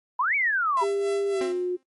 sine exponential two-way sweep, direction up then down, 929 to 2331 to 929 Hz, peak -21 dBFS, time 0.19-0.84 s, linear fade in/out 5 ms, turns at 0.35 s
sawtooth tone with tremolo, 670 Hz, E5, 28 cents sharp, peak -28 dBFS, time 0.77-1.52 s, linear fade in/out 0 ms, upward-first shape sine, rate 3.6 Hz, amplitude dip 70%
sine tone with pitch glide, 399.2 to 359.8 Hz, G4 to F#4, +32 to -48 cents, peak -23 dBFS, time 0.81-1.77 s, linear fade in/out 20 ms, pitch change -180 cents, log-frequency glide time 1.31-1.5 s
sawtooth tone with exponential decay, 263.9 Hz, C4, 15 cents sharp, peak -26 dBFS, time 1.41-1.83 s, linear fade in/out 1 ms, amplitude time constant 91 ms
effects noise-tail reverb RT60 0.1 s tail -17 dB re dry + MP3 48 kbps

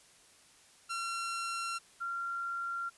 sawtooth / sine tone pair in turn, 1365 / 1379.3 Hz, F6 / F6, -40 / -22 cents, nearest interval unison, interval 18 cents, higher second, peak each -31 / -34 dBFS, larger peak first, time 0.89-1.79 / 2-2.9 s, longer neither, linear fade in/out 20 ms, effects white hiss -61 dBFS RMS until 2.97 s + resampled to 24000 Hz

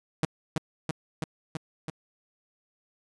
sawtooth tone with echo, 158.4 Hz, D#3, 31 cents sharp, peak -19 dBFS, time 0.23-0.25 s, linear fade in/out 0 ms, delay 330 ms, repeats 5, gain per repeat -2 dB, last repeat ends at 1.9 s, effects resampled to 24000 Hz

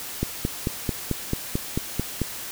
click train, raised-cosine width 3 ms, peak -10 dBFS, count 10, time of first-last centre 0.23-2.217 s, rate 4.53 Hz, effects white hiss -35 dBFS RMS until 2.51 s

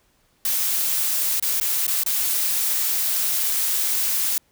blue noise with dropouts, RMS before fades -22 dBFS, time 0.45-4.38 s, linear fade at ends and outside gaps 1 ms, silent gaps 1.398-1.425 / 1.6-1.612 / 1.867-1.879 / 2.035-2.062 s, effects pink hiss -63 dBFS RMS until 4.51 s

